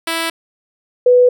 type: tone pair in turn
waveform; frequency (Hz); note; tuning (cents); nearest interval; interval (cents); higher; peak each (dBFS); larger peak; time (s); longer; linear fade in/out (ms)
5% pulse / sine; 329.6 / 495; E4 / B4; 0 / +4; perfect fifth; 704; second; -6; neither; 0.07-0.3 / 1.06-1.29; neither; 5
effects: none